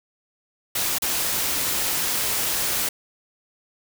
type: noise with dropouts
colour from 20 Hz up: white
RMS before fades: -24 dBFS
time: 0.75-2.89 s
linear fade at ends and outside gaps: 5 ms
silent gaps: 0.985-1.02 s
effects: none